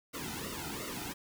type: noise with flanger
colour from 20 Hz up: pink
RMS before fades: -40 dBFS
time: 0.13-1.14 s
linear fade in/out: 20 ms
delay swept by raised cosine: 1.2 to 1.82 ms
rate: 2.8 Hz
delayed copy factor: -1
effects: none